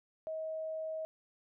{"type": "tone", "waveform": "sine", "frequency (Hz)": 635, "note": "D#5", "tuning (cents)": 35, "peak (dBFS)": -36, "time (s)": [0.27, 1.05], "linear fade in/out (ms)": 0, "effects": []}